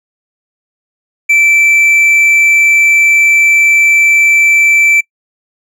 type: tone with hard clipping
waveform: triangle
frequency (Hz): 2329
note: D7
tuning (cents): -15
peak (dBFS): -6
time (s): 1.29-5.01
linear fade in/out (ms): 10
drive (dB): 6
effects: noise-tail reverb RT60 0.1 s tail -26 dB re dry